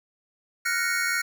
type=chord; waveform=square; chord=Gb major seventh; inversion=third; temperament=equal; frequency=1396.9 / 1480 / 1864.7 / 2217 Hz; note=F6 / Gb6 / Bb6 / Db7; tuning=0 / 0 / 0 / 0 cents; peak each=-30 dBFS; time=0.65-1.22 s; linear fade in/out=10 ms; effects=none